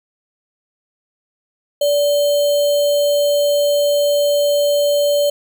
sine tone with sample-and-hold, 579 Hz, D5, 25 cents flat, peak -12 dBFS, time 1.81-5.3 s, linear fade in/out 5 ms, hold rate 3675 Hz, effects none

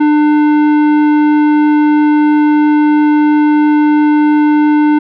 triangle tone with tanh clipping, 299.5 Hz, D4, 34 cents sharp, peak -8 dBFS, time 0-4.99 s, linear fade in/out 10 ms, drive 17 dB, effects none

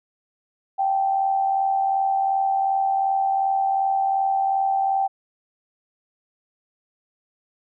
sine tone with amplitude modulation, 779 Hz, G5, 11 cents flat, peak -16 dBFS, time 0.78-5.08 s, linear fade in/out 20 ms, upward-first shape sine, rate 82.7 Hz, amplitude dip 50%, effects none

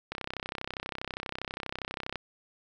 click train, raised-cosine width 0.3 ms, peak -18 dBFS, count 67, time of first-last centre 0.12-2.157 s, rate 32.4 Hz, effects none

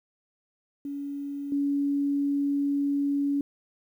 sine tone with level steps, 282.9 Hz, C#4, 35 cents sharp, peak -31 / -23 dBFS, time 0.85-3.41 s, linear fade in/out 2 ms, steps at 1.52 s, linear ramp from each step 2 ms, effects 10-bit

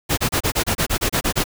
pink noise bursts, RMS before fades -19 dBFS, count 12, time 0.09-1.441 s, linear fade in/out 20 ms, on 86 ms, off 29 ms, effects none

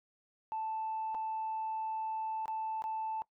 sine tone with dropouts, 880 Hz, A5, in tune, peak -33 dBFS, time 0.52-3.22 s, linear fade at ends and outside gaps 0 ms, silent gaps 1.145-1.149 / 2.457-2.48 / 2.821-2.84 s, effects noise-tail reverb RT60 0.1 s tail -21 dB re dry + tanh soft clip ceiling -30 dBFS

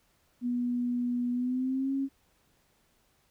sine tone with pitch glide, 243.9 to 272.2 Hz, B3 to C#4, -21 to -31 cents, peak -27 dBFS, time 0.41-2.09 s, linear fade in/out 50 ms, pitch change +190 cents, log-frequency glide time 1.32-1.93 s, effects pink hiss -69 dBFS RMS until 3.3 s

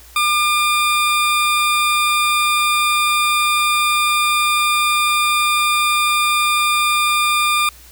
20% pulse tone, 1202 Hz, D6, 40 cents sharp, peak -9 dBFS, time 0.16-7.69 s, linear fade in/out 2 ms, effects added 60 Hz sine -44 dBFS peak until 7.91 s + white hiss -44 dBFS RMS until 7.91 s

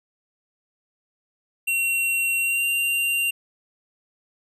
square tone with pitch glide, 2737 to 2774 Hz, F7 to F7, -36 to -12 cents, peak -21 dBFS, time 1.67-3.31 s, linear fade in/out 10 ms, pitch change +24 cents, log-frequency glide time 2.4-2.65 s, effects none

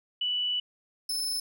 sine / sawtooth tone pair in turn, 2963 / 5254 Hz, F#7 / E8, +2 / -7 cents, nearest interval minor seventh, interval 991 cents, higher second, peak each -26 dBFS, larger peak neither, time 0.21-0.6 / 1.09-1.4 s, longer first, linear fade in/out 5 ms, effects none

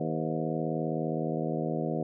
harmonic tone with a mistuned harmonic, 79.5 Hz, D#2, 38 cents sharp, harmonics 2 / 3 / 4 / 5 / 6 / 7 / 8 / 9, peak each -33 / -35 / -36 / -37 / -38 / -38 / -39 / -40 dBFS, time 0-2.03 s, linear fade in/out 5 ms, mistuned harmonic 7, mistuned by -77 cents, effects none

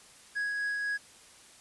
triangle tone with tremolo, 1661.2 Hz, G#6, in tune, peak -27 dBFS, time 0.35-0.98 s, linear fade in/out 20 ms, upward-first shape triangle, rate 4 Hz, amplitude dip 25%, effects white hiss -55 dBFS RMS until 1.6 s + resampled to 24000 Hz

